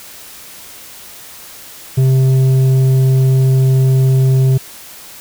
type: tone with tanh clipping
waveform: sine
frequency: 131.7 Hz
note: C3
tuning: 12 cents sharp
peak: -9 dBFS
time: 1.97-4.58 s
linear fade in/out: 10 ms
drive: 7 dB
effects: white hiss -35 dBFS RMS until 5.2 s